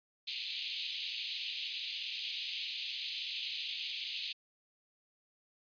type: band-pass noise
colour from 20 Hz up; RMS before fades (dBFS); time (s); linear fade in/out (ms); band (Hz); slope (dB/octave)
white; -40; 0.27-4.33; 10; 2500 to 4400; 48
effects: resampled to 11025 Hz